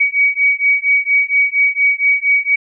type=beating tone pair; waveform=sine; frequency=2259 / 2263.3 Hz; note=C#7 / C#7; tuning=+32 / +35 cents; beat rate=4.3 Hz; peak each=-14 dBFS; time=0-2.56 s; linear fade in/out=10 ms; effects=none